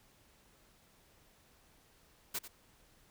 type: noise with echo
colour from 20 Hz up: white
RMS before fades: -37 dBFS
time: 2.34-2.39 s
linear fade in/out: 10 ms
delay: 92 ms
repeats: 1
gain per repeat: -12 dB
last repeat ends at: 2.482 s
effects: pink hiss -66 dBFS RMS until 3.1 s